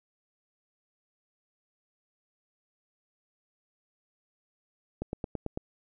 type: click train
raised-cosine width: 2 ms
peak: -19 dBFS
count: 6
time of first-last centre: 5.02-5.574 s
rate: 9.02 Hz
effects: none